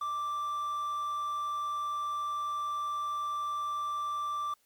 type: tone with quantisation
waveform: triangle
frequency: 1174.7 Hz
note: D6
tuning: in tune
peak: -29 dBFS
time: 0.01-4.54 s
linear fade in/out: 5 ms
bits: 9
effects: white hiss -70 dBFS RMS until 4.65 s + MP3 96 kbps